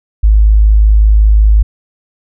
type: tone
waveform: sine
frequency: 52.7 Hz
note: G#1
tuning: 26 cents sharp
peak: -3 dBFS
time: 0.23-1.63 s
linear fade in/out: 10 ms
effects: none